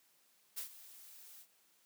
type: noise with ADSR envelope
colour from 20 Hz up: blue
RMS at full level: -40 dBFS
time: 0.56-1.47 s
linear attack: 22 ms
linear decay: 100 ms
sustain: -16 dB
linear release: 64 ms
effects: white hiss -71 dBFS RMS until 1.85 s + high-pass 150 Hz 12 dB/octave